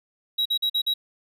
triangle tone bursts, 3856 Hz, B7, 42 cents flat, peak -19 dBFS, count 5, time 0.38-0.94 s, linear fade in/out 10 ms, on 76 ms, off 45 ms, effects none

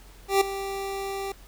25% pulse tone with ADSR envelope, 392 Hz, G4, in tune, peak -12 dBFS, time 0.28-1.32 s, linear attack 130 ms, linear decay 7 ms, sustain -14 dB, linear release 3 ms, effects added 45 Hz sine -47 dBFS peak until 1.47 s + pink hiss -53 dBFS RMS until 1.47 s

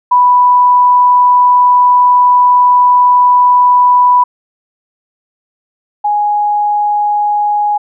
sine tone pair in turn, 987.8 / 830.6 Hz, B5 / G#5, 0 / 0 cents, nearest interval minor third, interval 300 cents, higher first, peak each -4 / -9 dBFS, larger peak first, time 0.11-4.24 / 6.04-7.78 s, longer first, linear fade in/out 10 ms, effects none

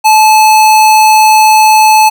square tone, 866 Hz, A5, 28 cents flat, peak -3 dBFS, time 0.04-2.1 s, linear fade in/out 20 ms, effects none

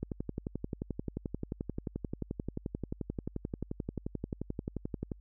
click train, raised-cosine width 3 ms, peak -22 dBFS, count 59, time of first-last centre 0.03-5.118 s, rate 11.4 Hz, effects added 50 Hz sine -52 dBFS peak until 5.2 s

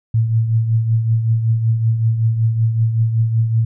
sine tone with tremolo, 113.1 Hz, A2, 48 cents sharp, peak -10 dBFS, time 0.14-3.65 s, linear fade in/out 5 ms, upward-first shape triangle, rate 5.3 Hz, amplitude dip 60%, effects none

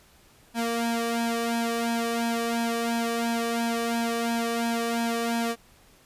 sawtooth tone with flanger, 232.3 Hz, A#3, 6 cents flat, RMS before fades -27 dBFS, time 0.54-5.56 s, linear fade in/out 50 ms, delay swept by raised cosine 1.2 to 1.71 ms, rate 2.9 Hz, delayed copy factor +0.9, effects pink hiss -57 dBFS RMS until 6.05 s + resampled to 32000 Hz

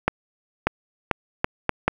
accelerating click train, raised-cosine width 0.5 ms, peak -3 dBFS, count 6, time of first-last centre 0.08-1.88 s, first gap 590 ms, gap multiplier 0.75, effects 7-bit

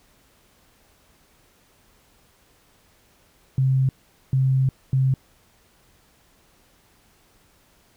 sine tone bursts at uneven times, 132.3 Hz, C3, 20 cents sharp, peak -16 dBFS, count 3, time 3.58-3.89 / 4.33-4.69 / 4.93-5.14 s, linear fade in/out 2 ms, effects pink hiss -59 dBFS RMS until 7.96 s

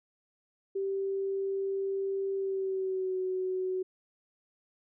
sine tone with pitch glide, 390 to 372.2 Hz, G4 to F#4, -9 to +10 cents, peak -29 dBFS, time 0.75-3.83 s, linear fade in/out 10 ms, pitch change -81 cents, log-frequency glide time 2.35-3.17 s, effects none

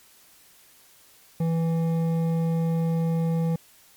sine tone with hard clipping, 164.81 Hz, E3, in tune, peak -23 dBFS, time 1.4-3.56 s, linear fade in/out 5 ms, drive 9 dB, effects white hiss -55 dBFS RMS until 3.96 s + MP3 96 kbps

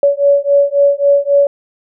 sine beating tone pair, 564 / 567.7 Hz, C#5 / C#5, +30 / +41 cents, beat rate 3.7 Hz, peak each -11 dBFS, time 0.03-1.47 s, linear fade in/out 2 ms, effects none

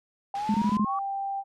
sine linear sweep, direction up, 784 to 1155 Hz, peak -28 dBFS, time 0.34-0.99 s, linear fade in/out 2 ms
white noise, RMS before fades -39 dBFS, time 0.35-0.77 s, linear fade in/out 2 ms
sine tone bursts, 210 Hz, G#3, 19 cents sharp, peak -21 dBFS, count 5, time 0.49-0.847 s, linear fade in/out 2 ms, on 53 ms, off 23 ms
sine tone, 788 Hz, G5, 9 cents sharp, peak -28 dBFS, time 0.85-1.44 s, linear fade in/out 50 ms
effects low-pass 4000 Hz 12 dB/octave

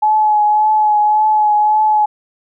sine tone with vibrato, 850 Hz, G#5, 40 cents sharp, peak -9 dBFS, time 0.02-2.06 s, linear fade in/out 10 ms, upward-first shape triangle, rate 1.8 Hz, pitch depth 26 cents each way, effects none

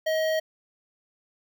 square tone with notch filter, 633 Hz, D#5, 30 cents sharp, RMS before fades -25 dBFS, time 0.06-0.4 s, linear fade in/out 10 ms, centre 9000 Hz, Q 0.68, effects none

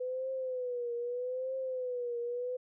sine tone with vibrato, 499.9 Hz, B4, 21 cents sharp, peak -33 dBFS, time 0-2.57 s, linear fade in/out 10 ms, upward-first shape triangle, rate 0.8 Hz, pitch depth 100 cents each way, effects none

